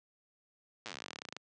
slowing click train, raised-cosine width 0.2 ms, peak -24 dBFS, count 26, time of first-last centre 0.86-1.366 s, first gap 8 ms, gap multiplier 1.07, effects high-pass 150 Hz 12 dB/octave + resampled to 22050 Hz

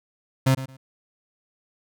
35% pulse tone with echo, 132.5 Hz, C3, 22 cents sharp, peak -14 dBFS, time 0.46-0.55 s, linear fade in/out 10 ms, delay 110 ms, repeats 2, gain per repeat -14 dB, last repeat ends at 0.77 s, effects none

